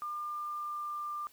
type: tone with pitch glide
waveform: sine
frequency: 1200 to 1192.4 Hz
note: D6 to D6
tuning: +37 to +26 cents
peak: -35 dBFS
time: 0.02-1.27 s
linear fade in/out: 0 ms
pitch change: -11 cents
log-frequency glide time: 0.22-1 s
effects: white hiss -62 dBFS RMS until 1.32 s